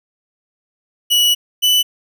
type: tone pair in turn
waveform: 40% pulse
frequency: 2937 / 2983 Hz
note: F#7 / F#7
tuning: -13 / +13 cents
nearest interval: unison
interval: 26 cents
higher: second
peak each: -10 dBFS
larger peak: neither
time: 1.1-1.35 / 1.62-1.83 s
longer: first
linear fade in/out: 20 ms
effects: none